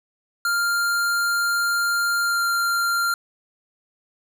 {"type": "tone with pitch glide", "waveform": "square", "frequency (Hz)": [1396.9, 1388.1], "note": ["F6", "F6"], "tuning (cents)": [0, -11], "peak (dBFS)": -20, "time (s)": [0.45, 3.14], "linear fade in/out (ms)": 2, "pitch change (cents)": -11, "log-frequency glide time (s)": [2.23, 2.44], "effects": []}